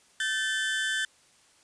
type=tone pair together; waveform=30% pulse; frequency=1537.5 / 1754 Hz; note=G6 / A6; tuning=-34 / -6 cents; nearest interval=major second; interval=228 cents; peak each=-27 dBFS; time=0.2-1.05 s; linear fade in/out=2 ms; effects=white hiss -61 dBFS RMS until 1.63 s + resampled to 22050 Hz